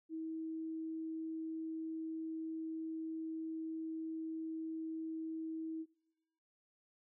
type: tone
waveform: sine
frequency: 321.2 Hz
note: E4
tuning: 45 cents flat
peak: -39 dBFS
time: 0.09-5.86 s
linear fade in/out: 50 ms
effects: noise-tail reverb RT60 0.9 s tail -22 dB re dry